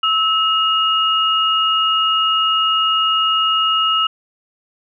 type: tone pair together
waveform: sine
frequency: 1300 / 2860 Hz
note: E6 / F7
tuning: -24 / +41 cents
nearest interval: octave + major second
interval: 1365 cents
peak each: -16 dBFS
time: 0.03-4.07 s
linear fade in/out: 5 ms
effects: none